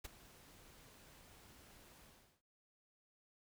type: noise with ADSR envelope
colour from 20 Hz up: pink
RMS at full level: -45 dBFS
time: 0.04-2.42 s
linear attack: 12 ms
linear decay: 16 ms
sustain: -17 dB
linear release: 400 ms
effects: none